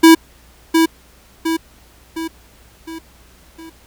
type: tone with echo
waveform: square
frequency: 326.1 Hz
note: E4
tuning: 19 cents flat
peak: -4 dBFS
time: 0.03-0.15 s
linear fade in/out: 10 ms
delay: 710 ms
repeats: 5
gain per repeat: -6 dB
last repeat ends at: 3.7 s
effects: added 60 Hz sine -49 dBFS peak until 3.86 s + pink hiss -49 dBFS RMS until 3.86 s